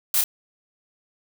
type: noise with echo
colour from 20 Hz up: blue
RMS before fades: -21 dBFS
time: 0.14-0.21 s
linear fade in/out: 2 ms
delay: 30 ms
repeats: 1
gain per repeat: -2 dB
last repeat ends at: 0.24 s
effects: none